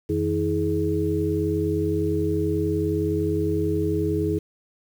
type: tone cluster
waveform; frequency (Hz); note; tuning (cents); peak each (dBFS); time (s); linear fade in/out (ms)
sine; 89.1 / 160.1 / 321.1 / 420.4; F2 / D#3 / E4 / G#4; +35 / +50 / -45 / +21; -27 / -29 / -25 / -25; 0.09-4.39; 10
effects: 8-bit

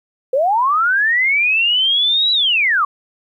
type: linear two-way sweep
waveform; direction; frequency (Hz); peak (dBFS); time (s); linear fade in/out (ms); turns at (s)
sine; up then down; 493.9 to 3951 to 1094; -12; 0.33-2.85; 5; 2.32
effects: 9-bit

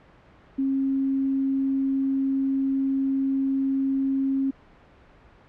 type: tone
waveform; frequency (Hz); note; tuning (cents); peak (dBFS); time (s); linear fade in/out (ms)
sine; 270; C#4; -45; -21; 0.58-4.51; 10
effects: pink hiss -53 dBFS RMS until 5.48 s + low-pass 2000 Hz 12 dB/octave

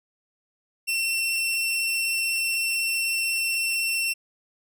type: tone with vibrato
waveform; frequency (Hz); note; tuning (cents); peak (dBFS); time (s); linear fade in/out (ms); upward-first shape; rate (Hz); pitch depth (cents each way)
sawtooth; 2705; E7; +44; -20; 0.87-4.14; 20; sine; 16; 9
effects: none

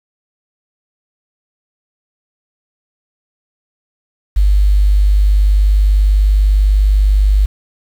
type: tone with quantisation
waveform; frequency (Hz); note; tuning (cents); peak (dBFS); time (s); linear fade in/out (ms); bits
sine; 50.1; G1; +38; -7; 4.36-7.46; 10; 6
effects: none

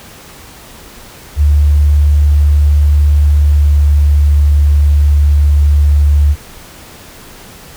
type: tone with pitch glide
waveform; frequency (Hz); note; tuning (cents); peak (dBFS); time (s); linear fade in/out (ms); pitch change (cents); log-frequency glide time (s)
sine; 73.42 to 72.95; D2 to D2; 0 to -11; -5; 1.36-6.36; 50; -11; 3.47-3.73
effects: pink hiss -35 dBFS RMS until 7.76 s

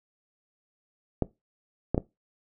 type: clicks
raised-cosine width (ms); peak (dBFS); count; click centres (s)
2; -10; 3; 1.223 / 1.946 / 1.979
effects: noise-tail reverb RT60 0.2 s tail -19 dB re dry

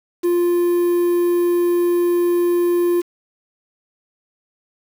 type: tone with quantisation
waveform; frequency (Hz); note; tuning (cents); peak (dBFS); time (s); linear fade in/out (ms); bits
triangle; 349.2; F4; 0; -12; 0.23-3.02; 20; 6
effects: none

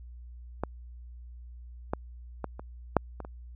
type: clicks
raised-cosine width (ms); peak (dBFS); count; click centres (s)
1; -15 / -14 / -18 / -26 / -6 / -24 / -28; 7; 0.636 / 1.935 / 2.443 / 2.595 / 2.967 / 3.203 / 3.249
effects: added 60 Hz sine -43 dBFS peak until 3.55 s

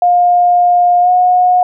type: tone with pitch glide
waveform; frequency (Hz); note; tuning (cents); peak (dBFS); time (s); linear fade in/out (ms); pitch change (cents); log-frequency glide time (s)
sine; 709 to 724.7; F5 to F#5; +26 to -36; -6; 0.02-1.63; 2; +38; 1.01-1.1
effects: none

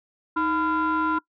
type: tone cluster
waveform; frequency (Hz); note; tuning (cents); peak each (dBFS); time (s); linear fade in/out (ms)
sine; 312.7 / 1005 / 1384; D#4 / B5 / F6; +9 / +30 / -16; -24; 0.36-1.19; 10
effects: noise-tail reverb RT60 0.1 s tail -21 dB re dry + tanh soft clip ceiling -16 dBFS

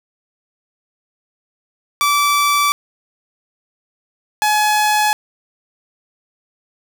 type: tone pair in turn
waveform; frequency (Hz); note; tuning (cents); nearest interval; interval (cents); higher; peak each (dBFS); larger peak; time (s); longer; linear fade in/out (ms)
sawtooth; 1159 / 846.5; D6 / G#5; -23 / +33; perfect fourth; 544; first; -9; neither; 2.01-2.72 / 4.42-5.13; neither; 0
effects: none

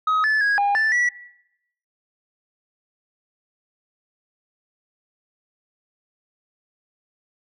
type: tone with pitch steps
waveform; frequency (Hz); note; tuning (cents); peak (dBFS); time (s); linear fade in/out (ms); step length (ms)
sine; 1266 / 1736 / 1652 / 809 / 1761 / 1946; D#6 / A6 / G#6 / G#5 / A6 / B6; +30 / -24 / -10 / -46 / +1 / -26; -14; 0.07-1.09; 5; 170
effects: noise-tail reverb RT60 0.8 s tail -20 dB re dry + tanh soft clip ceiling -16 dBFS

